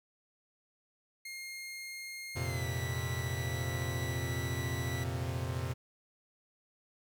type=tone with pitch glide; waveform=sawtooth; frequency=2131 to 1965.5 Hz; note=C7 to B6; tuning=+31 to -9 cents; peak=-38 dBFS; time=1.25-5.04 s; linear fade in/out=5 ms; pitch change=-140 cents; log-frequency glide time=2.43-2.66 s
type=chord; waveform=45% pulse; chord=F suspended fourth; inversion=none; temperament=equal; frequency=87.31 / 116.54 / 130.81 Hz; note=F2 / Bb2 / C3; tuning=0 / 0 / 0 cents; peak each=-38 dBFS; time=2.35-5.74 s; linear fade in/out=20 ms
effects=none